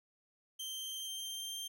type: tone with pitch glide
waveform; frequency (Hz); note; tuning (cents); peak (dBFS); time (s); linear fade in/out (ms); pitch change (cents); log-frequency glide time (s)
sawtooth; 3136 to 3165; G7 to G7; 0 to +16; -37; 0.59-1.68; 10; +16; 0.73-1.55
effects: none